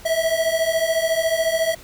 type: beating tone pair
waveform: square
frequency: 643 / 657 Hz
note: E5 / E5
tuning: -43 / -6 cents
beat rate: 14 Hz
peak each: -23 / -21 dBFS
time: 0.05-1.75 s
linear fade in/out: 10 ms
effects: pink hiss -44 dBFS RMS until 1.83 s